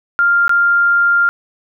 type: tone with dropouts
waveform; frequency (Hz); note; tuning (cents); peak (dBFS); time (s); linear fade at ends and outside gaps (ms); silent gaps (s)
sine; 1396.9; F6; 0; -9; 0.19-1.29; 0; 0.48-0.494
effects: none